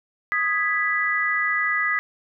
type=chord; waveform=sine; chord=G# minor; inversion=second; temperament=equal; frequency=1244.5 / 1661.2 / 1975.5 Hz; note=D#6 / G#6 / B6; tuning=0 / 0 / 0 cents; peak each=-26 / -26 / -22 dBFS; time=0.32-1.99 s; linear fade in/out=0 ms; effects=none